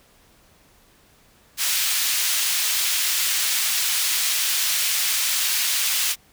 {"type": "high-pass noise", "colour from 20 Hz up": "pink", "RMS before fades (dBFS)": -22, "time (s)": [1.57, 6.16], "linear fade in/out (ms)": 50, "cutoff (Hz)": 2700, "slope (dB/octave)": 12, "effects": ["pink hiss -56 dBFS RMS until 6.32 s"]}